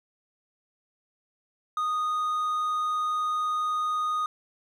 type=tone; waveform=triangle; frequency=1238 Hz; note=D#6; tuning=9 cents flat; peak=-23 dBFS; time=1.77-4.26 s; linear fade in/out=2 ms; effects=none